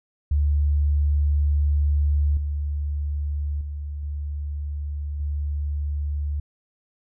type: tone with level steps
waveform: sine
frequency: 73 Hz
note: D2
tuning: 10 cents flat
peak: -17 / -23 / -28 / -26 / -23 dBFS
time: 0.31-6.4 s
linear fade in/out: 5 ms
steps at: 2.37 / 3.61 / 4.03 / 5.2 s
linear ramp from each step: 2 ms
effects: none